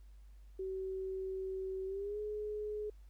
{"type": "tone with pitch glide", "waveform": "sine", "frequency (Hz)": [379.9, 421.5], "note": ["F#4", "G#4"], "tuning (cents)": [46, 26], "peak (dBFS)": -37, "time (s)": [0.59, 2.9], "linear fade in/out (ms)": 5, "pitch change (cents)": 180, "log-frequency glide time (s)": [1.86, 2.19], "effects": ["added 50 Hz sine -53 dBFS peak until 3.09 s", "pink hiss -75 dBFS RMS until 3.09 s"]}